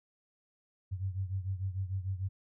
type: beating tone pair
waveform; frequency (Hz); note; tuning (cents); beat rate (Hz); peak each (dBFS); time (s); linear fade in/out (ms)
sine; 93.5 / 100.2; F#2 / G2; +19 / +38; 6.7; -34 / -38; 0.91-2.29; 20
effects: none